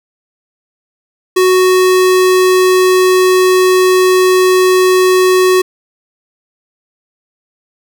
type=tone; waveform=square; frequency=370 Hz; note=F#4; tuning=in tune; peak=-7 dBFS; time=1.36-5.62 s; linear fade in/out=10 ms; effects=none